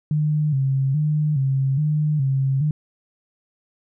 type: tone with vibrato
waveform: sine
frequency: 143 Hz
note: D3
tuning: 46 cents flat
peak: -17 dBFS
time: 0.11-2.71 s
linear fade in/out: 2 ms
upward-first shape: square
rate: 1.2 Hz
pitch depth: 100 cents each way
effects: none